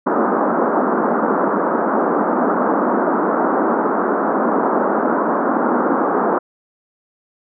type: band-pass noise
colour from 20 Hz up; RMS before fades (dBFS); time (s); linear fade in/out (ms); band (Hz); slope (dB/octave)
pink; -17; 0.06-6.39; 10; 210 to 1400; 48
effects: none